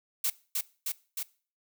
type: noise with echo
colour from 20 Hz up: blue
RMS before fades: -28 dBFS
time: 0.24-0.3 s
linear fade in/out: 5 ms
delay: 310 ms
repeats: 3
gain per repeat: -2 dB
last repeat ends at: 1.23 s
effects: noise-tail reverb RT60 0.4 s tail -21 dB re dry